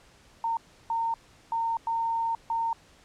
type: tone bursts at uneven times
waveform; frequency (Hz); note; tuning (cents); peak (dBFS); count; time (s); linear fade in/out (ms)
sine; 915; A#5; -32; -25; 5; 0.44-0.57 / 0.9-1.14 / 1.52-1.77 / 1.87-2.35 / 2.5-2.73; 2
effects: pink hiss -57 dBFS RMS until 3.04 s + low-pass 8000 Hz 12 dB/octave